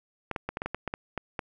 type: clicks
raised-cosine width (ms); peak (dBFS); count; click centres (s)
0.5; -16; 11; 0.313 / 0.362 / 0.49 / 0.571 / 0.619 / 0.66 / 0.746 / 0.877 / 0.939 / 1.177 / 1.392
effects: none